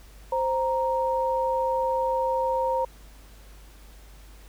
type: tone pair together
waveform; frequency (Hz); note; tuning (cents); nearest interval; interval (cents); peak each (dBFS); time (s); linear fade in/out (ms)
sine; 523.3 / 933.3; C5 / A#5; 0 / +2; minor seventh; 1002; -25; 0.32-2.85; 5
effects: added 50 Hz sine -46 dBFS peak until 4.48 s + pink hiss -54 dBFS RMS until 4.48 s